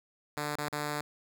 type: tone with dropouts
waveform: 5% pulse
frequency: 148.1 Hz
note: D3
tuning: 15 cents sharp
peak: -21 dBFS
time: 0.37-1.01 s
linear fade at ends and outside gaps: 2 ms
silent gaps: 0.555-0.585 / 0.685-0.727 s
effects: none

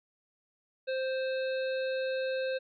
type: harmonic tone with a mistuned harmonic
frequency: 523.3 Hz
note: C5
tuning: in tune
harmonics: 1 / 3 / 5 / 7 / 8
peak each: -30 / -40 / -44 / -47 / -48 dBFS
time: 0.87-2.59 s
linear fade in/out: 20 ms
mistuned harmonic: 7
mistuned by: +48 cents
effects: none

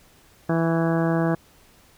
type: harmonic tone with a mistuned harmonic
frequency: 165.3 Hz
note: E3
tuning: 5 cents sharp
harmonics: 1 / 2 / 3 / 4 / 5 / 6 / 7 / 8 / 9 / 10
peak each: -22 / -24 / -29 / -28 / -33 / -38 / -35 / -40 / -37 / -36 dBFS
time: 0.49-1.35 s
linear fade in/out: 5 ms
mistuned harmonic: 7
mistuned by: -25 cents
effects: pink hiss -55 dBFS RMS until 1.97 s

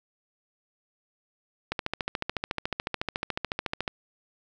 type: click train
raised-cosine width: 0.3 ms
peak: -12 dBFS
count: 31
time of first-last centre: 1.72-3.878 s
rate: 13.9 Hz
effects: none

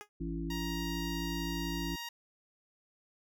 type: tone with exponential decay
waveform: 10% pulse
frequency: 415.3 Hz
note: G#4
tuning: in tune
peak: -32 dBFS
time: 0.01-0.09 s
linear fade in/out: 0 ms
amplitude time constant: 16 ms
type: harmonic tone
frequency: 55.8 Hz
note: A1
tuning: 25 cents sharp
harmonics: 1 / 3 / 5 / 6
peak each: -39 / -39 / -40 / -41 dBFS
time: 0.2-1.96 s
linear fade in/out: 10 ms
type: tone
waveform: 10% pulse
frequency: 940 Hz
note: A#5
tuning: 14 cents sharp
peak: -31 dBFS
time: 0.5-2.09 s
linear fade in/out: 5 ms
effects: none

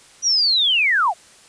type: linear sweep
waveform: sine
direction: down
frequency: 5920 to 622.3 Hz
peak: -14 dBFS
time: 0.22-1.14 s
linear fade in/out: 50 ms
effects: white hiss -48 dBFS RMS until 1.48 s + resampled to 22050 Hz

